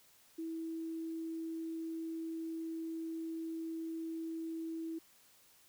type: tone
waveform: sine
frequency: 326 Hz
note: E4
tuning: 19 cents flat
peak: -38 dBFS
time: 0.38-4.99 s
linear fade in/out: 10 ms
effects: white hiss -65 dBFS RMS until 5.68 s